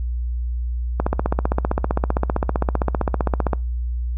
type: click train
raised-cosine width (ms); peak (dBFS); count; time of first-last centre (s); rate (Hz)
1; -5; 40; 1-3.532; 15.4
effects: noise-tail reverb RT60 0.3 s tail -26 dB re dry + added 60 Hz sine -21 dBFS peak until 4.17 s